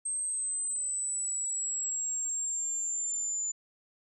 sine exponential sweep, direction down, 8372 to 7050 Hz, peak -30 dBFS, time 0.05-3.52 s, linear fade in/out 10 ms, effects none

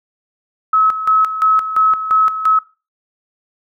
sine tone with tremolo, 1288 Hz, E6, 41 cents flat, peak -9 dBFS, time 0.73-2.59 s, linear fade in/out 5 ms, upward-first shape square, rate 2.9 Hz, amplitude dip 70%, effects noise-tail reverb RT60 0.3 s tail -18 dB re dry

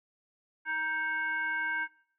sine tone with frequency modulation, 1568 Hz, G6, in tune, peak -29 dBFS, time 0.65-1.88 s, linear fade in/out 50 ms, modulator 626 Hz, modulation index 0.76, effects noise-tail reverb RT60 0.5 s tail -19 dB re dry

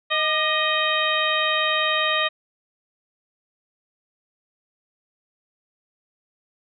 harmonic tone with a mistuned harmonic, 625 Hz, D#5, 8 cents sharp, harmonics 1 / 2 / 3 / 4 / 5 / 6, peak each -27 / -25 / -25 / -27 / -27 / -27 dBFS, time 0.1-2.29 s, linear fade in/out 20 ms, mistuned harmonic 2, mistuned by -60 cents, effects none

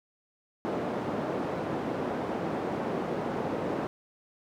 white band-pass noise, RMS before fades -32 dBFS, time 0.65-3.87 s, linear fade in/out 0 ms, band 170 to 550 Hz, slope 12 dB/octave, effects none

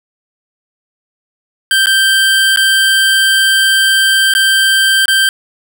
25% pulse tone with dropouts, 1568 Hz, G6, in tune, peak -4 dBFS, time 1.71-5.29 s, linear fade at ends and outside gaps 1 ms, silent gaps 1.859-1.869 / 2.561-2.572 / 4.338-4.35 / 5.057-5.081 s, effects none

